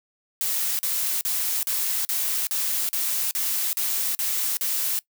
blue noise bursts, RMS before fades -25 dBFS, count 11, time 0.41-4.99 s, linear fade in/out 0 ms, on 380 ms, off 40 ms, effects noise-tail reverb RT60 0.1 s tail -21 dB re dry

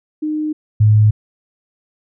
sine tone pair in turn, 306.1 / 106.86 Hz, D#4 / G#2, -28 / +50 cents, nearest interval octave + tritone, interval 1822 cents, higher first, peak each -17 / -7 dBFS, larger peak second, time 0.22-0.53 / 0.8-1.11 s, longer neither, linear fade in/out 10 ms, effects none

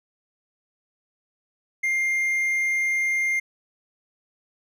triangle tone, 2110 Hz, C7, 14 cents sharp, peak -19 dBFS, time 1.83-3.4 s, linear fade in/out 10 ms, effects none

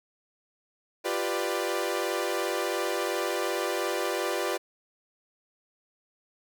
sawtooth chord, G dominant seventh, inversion third, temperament equal with one note detuned, 349.2 / 392 / 493.9 / 590.4 Hz, F4 / G4 / B4 / D5, 0 / 0 / 0 / +9 cents, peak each -29 dBFS, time 1.04-4.58 s, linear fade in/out 20 ms, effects none

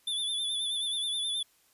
square tone with vibrato, 3500 Hz, A7, 10 cents flat, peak -30 dBFS, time 0.07-1.43 s, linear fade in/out 5 ms, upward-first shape sine, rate 9.4 Hz, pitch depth 52 cents each way, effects white hiss -66 dBFS RMS until 1.73 s + resampled to 32000 Hz

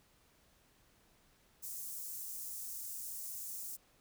white high-pass noise, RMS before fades -44 dBFS, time 1.62-3.77 s, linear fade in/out 20 ms, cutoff 6500 Hz, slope 24 dB/octave, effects pink hiss -69 dBFS RMS until 4 s

